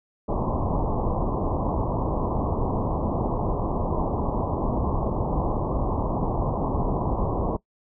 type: low-pass noise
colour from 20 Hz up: pink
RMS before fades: -25 dBFS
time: 0.28-7.57 s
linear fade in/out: 10 ms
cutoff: 1100 Hz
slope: 96 dB/octave
effects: noise-tail reverb RT60 0.1 s tail -20 dB re dry